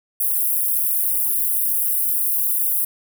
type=high-pass noise; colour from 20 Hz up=white; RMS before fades=-20 dBFS; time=0.2-2.85 s; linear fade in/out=5 ms; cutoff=10000 Hz; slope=48 dB/octave; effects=none